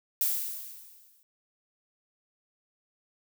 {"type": "noise with exponential decay", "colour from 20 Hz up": "violet", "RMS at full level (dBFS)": -25, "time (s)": [0.21, 1.23], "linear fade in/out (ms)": 1, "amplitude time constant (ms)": 220, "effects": []}